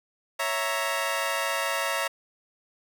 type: chord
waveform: 15% pulse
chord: A# diminished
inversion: first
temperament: equal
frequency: 554.4 / 659.3 / 932.3 Hz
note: C#5 / E5 / A#5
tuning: 0 / 0 / 0 cents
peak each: -24 dBFS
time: 0.39-2.08 s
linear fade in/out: 10 ms
effects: none